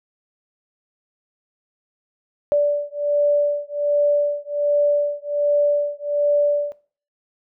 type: beating tone pair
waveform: sine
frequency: 582 / 583.3 Hz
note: D5 / D5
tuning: -16 / -12 cents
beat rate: 1.3 Hz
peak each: -19 dBFS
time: 2.52-6.72 s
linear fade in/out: 0 ms
effects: noise-tail reverb RT60 0.4 s tail -17 dB re dry